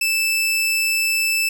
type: tone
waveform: sawtooth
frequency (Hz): 2637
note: E7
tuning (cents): 0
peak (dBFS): -14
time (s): 0.01-1.49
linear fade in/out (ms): 5
effects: none